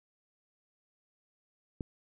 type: click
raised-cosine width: 3 ms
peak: -23 dBFS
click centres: 1.808 s
effects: none